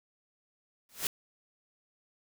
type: noise with exponential growth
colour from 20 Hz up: white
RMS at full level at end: -27 dBFS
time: 0.89-1.07 s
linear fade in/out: 1 ms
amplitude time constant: 38 ms
effects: none